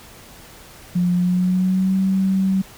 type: tone with pitch glide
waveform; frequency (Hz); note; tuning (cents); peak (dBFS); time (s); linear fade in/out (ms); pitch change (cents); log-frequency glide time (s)
sine; 177.4 to 191.23; F3 to G3; +27 to -43; -15; 0.95-2.62; 10; +130; 1.14-1.99
effects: pink hiss -43 dBFS RMS until 2.77 s